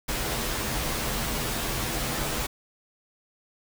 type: noise with comb filter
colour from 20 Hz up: pink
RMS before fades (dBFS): -29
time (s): 0.08-2.47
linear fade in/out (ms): 10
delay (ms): 11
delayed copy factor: -0.7
effects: none